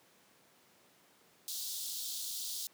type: high-pass noise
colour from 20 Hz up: pink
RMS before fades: -40 dBFS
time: 1.48-2.67 s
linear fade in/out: 0 ms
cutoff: 3500 Hz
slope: 48 dB/octave
effects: pink hiss -65 dBFS RMS until 2.73 s + high-pass 200 Hz 12 dB/octave